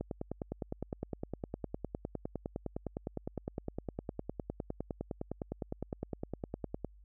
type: click train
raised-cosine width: 2 ms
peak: -23 dBFS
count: 68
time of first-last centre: 0.01-6.847 s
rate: 9.8 Hz
effects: added 50 Hz sine -55 dBFS peak until 7.04 s